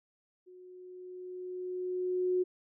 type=tone with level ramp; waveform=sine; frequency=364.8 Hz; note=F#4; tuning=24 cents flat; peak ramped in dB=-51 to -25 dBFS; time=0.46-2.44 s; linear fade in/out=20 ms; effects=none

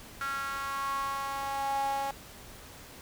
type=tone with high-pass filter sweep; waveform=sawtooth; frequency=275.1 Hz; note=C#4; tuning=13 cents flat; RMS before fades=-33 dBFS; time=0.21-2.11 s; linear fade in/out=2 ms; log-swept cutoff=1400 to 740 Hz; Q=7.3; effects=pink hiss -49 dBFS RMS until 3.01 s

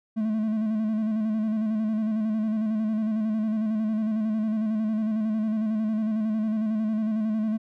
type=tone with vibrato; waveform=triangle; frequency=217.4 Hz; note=A3; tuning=21 cents flat; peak=-21 dBFS; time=0.16-7.58 s; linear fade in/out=20 ms; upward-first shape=square; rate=11 Hz; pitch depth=35 cents each way; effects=none

